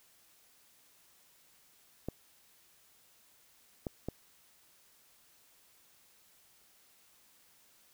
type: clicks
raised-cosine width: 2 ms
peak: -22 dBFS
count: 3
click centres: 2.086 / 3.868 / 4.086 s
effects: white hiss -65 dBFS RMS until 7.93 s